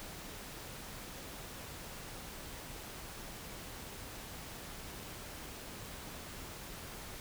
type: silence
effects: pink hiss -47 dBFS RMS until 7.2 s

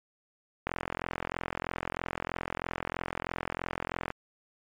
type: click train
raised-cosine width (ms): 0.5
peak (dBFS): -16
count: 149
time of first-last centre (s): 0.67-4.104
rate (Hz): 43.1
effects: MP3 96 kbps

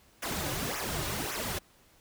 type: noise with flanger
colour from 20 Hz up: pink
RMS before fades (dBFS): -34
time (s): 0.22-1.59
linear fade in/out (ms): 10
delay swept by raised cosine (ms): 0.22 to 4.52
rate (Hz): 1.8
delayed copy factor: -0.8
effects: pink hiss -62 dBFS RMS until 2 s

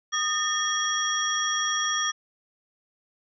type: tone cluster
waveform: sine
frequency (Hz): 1233 / 1812 / 3302 / 5690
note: D#6 / A#6 / G#7 / F8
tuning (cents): -16 / -50 / -11 / +31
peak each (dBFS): -29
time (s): 0.12-2.12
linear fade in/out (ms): 20
effects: none

